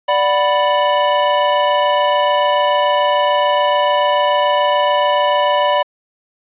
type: chord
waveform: square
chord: B minor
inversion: first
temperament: equal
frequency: 587.3 / 740 / 987.8 Hz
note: D5 / F#5 / B5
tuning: 0 / 0 / 0 cents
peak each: -16 / -22 / -16 dBFS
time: 0.08-5.83 s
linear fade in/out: 10 ms
effects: resampled to 8000 Hz + 8-bit